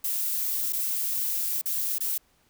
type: noise with dropouts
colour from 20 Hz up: violet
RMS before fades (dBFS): -28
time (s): 0.04-2.18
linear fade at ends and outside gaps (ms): 5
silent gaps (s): 0.725-0.73 / 1.614-1.657 / 1.984-2.005
effects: pink hiss -65 dBFS RMS until 2.49 s